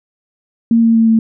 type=tone with pitch steps; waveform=sine; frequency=230 / 228 / 226 / 224.1 Hz; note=A#3 / A#3 / A3 / A3; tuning=-23 / -38 / +47 / +32 cents; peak=-7 dBFS; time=0.71-1.19 s; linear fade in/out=2 ms; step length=120 ms; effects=none